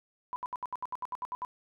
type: tone bursts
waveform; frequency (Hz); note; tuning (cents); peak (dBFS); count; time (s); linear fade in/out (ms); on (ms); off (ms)
sine; 997; B5; +16; -32; 12; 0.33-1.449; 0; 30; 69
effects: none